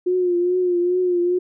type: tone with vibrato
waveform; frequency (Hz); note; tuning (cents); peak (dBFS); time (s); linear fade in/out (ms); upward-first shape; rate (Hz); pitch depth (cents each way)
sine; 357.5; F4; +41; -16; 0.06-1.39; 10; triangle; 2.4; 52
effects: none